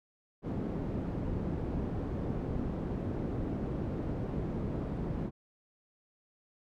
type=low-pass noise; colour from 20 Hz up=white; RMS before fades=-35 dBFS; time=0.42-5.31 s; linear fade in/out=50 ms; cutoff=270 Hz; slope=12 dB/octave; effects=none